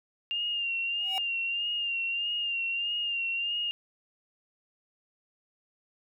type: tone with vibrato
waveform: sine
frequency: 2794 Hz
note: F7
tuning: in tune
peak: -28 dBFS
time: 0.31-3.71 s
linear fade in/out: 0 ms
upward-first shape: sine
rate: 1.6 Hz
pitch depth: 43 cents each way
type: tone with exponential growth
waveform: square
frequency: 764 Hz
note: G5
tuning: 45 cents flat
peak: -30 dBFS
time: 0.98-1.18 s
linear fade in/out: 0 ms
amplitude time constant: 43 ms
effects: none